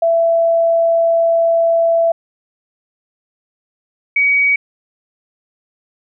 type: tone pair in turn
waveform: sine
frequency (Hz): 667 / 2260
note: E5 / C#7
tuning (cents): +20 / +33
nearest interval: octave + major sixth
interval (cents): 2113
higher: second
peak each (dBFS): -10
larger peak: neither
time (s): 0.02-2.12 / 4.16-4.56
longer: first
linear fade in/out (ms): 5
effects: none